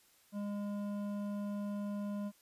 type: tone with hard clipping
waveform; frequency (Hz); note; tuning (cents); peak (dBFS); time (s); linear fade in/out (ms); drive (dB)
sine; 204.2; G#3; -29; -38; 0.32-2.32; 50; 10
effects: white hiss -67 dBFS RMS until 2.41 s + resampled to 32000 Hz